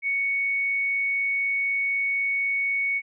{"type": "tone", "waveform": "sine", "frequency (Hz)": 2224, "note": "C#7", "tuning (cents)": 5, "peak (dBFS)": -22, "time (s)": [0.02, 3.02], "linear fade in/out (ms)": 50, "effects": []}